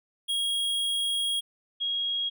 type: tone pair in turn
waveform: square / sine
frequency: 3286 / 3286 Hz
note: G#7 / G#7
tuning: -19 / -19 cents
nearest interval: unison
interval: 0 cents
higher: neither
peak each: -26 / -26 dBFS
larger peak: neither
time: 0.28-1.41 / 1.8-2.3 s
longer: first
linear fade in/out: 20 ms
effects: none